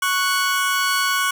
sawtooth tone pair together, 1109.6 / 1480 Hz, C#6 / F#6, +1 / 0 cents, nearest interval perfect fourth, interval 499 cents, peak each -17 dBFS, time 0.02-1.31 s, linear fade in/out 5 ms, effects none

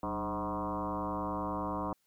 sine tone with frequency modulation, 630 Hz, D#5, 21 cents sharp, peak -32 dBFS, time 0.03-1.93 s, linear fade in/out 2 ms, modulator 110 Hz, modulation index 4.7, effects white hiss -75 dBFS RMS until 2.06 s

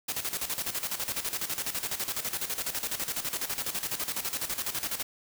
white noise with tremolo, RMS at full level -31 dBFS, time 0.08-5.03 s, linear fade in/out 10 ms, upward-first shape square, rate 12 Hz, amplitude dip 70%, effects none

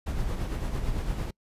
brown noise with tremolo, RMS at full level -28 dBFS, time 0.06-1.31 s, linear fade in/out 10 ms, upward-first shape sine, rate 8.9 Hz, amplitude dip 40%, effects noise-tail reverb RT60 0.1 s tail -26 dB re dry + resampled to 32000 Hz

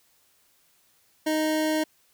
25% pulse tone, 311.1 Hz, D#4, in tune, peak -19 dBFS, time 1.26-1.84 s, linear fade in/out 10 ms, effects white hiss -64 dBFS RMS until 2.13 s

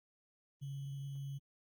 sine tone with sample-and-hold, 138.59 Hz, C#3, in tune, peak -40 dBFS, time 0.61-1.39 s, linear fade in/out 20 ms, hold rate 3150 Hz, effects Opus 24 kbps

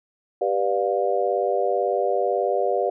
sine chord, G dominant seventh, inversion none, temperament just, 392 / 490 / 588 / 705.6 Hz, G4 / B4 / D5 / F5, 0 / -14 / +2 / +18 cents, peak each -25 dBFS, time 0.41-2.9 s, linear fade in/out 5 ms, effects none

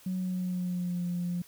sine tone with pitch glide, 185 to 175.73 Hz, F#3 to F3, 0 to +11 cents, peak -28 dBFS, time 0.06-1.42 s, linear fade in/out 5 ms, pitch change -89 cents, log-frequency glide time 0.17-1.05 s, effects tanh soft clip ceiling -25 dBFS + white hiss -56 dBFS RMS until 1.47 s

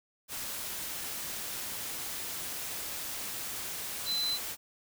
sine tone in noise, 4033 Hz, B7, 36 cents sharp, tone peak -29 dBFS, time 4.05-4.39 s, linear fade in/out 50 ms, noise white, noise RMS -38 dBFS, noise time 0.28-4.57 s, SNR +6 dB, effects none

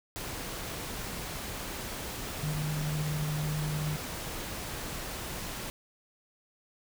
sine tone in noise, 151.4 Hz, D#3, 47 cents flat, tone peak -30 dBFS, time 2.43-3.96 s, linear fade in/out 0 ms, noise pink, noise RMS -38 dBFS, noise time 0.16-5.7 s, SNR +5 dB, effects none

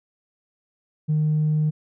triangle tone with tanh clipping, 153.2 Hz, D#3, 27 cents flat, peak -18 dBFS, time 1.08-1.71 s, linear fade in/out 20 ms, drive 5 dB, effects none

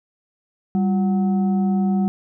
sine tone with frequency modulation, 195.2 Hz, G3, 7 cents flat, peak -16 dBFS, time 0.75-2.08 s, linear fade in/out 0 ms, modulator 546 Hz, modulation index 0.4, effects none

